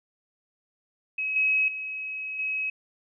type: tone with level steps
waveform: sine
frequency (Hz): 2555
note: D#7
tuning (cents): +45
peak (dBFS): -26 / -20 / -31 / -26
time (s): 1.18-2.7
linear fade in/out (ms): 5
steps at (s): 1.36 / 1.68 / 2.39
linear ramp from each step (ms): 2
effects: none